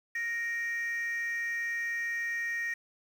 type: tone pair together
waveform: sine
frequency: 1864.9 / 2338 Hz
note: A#6 / D7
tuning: 0 / -8 cents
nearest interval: major third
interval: 392 cents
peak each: -29 / -38 dBFS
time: 0.15-2.74 s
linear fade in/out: 5 ms
effects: tanh soft clip ceiling -28 dBFS + 9-bit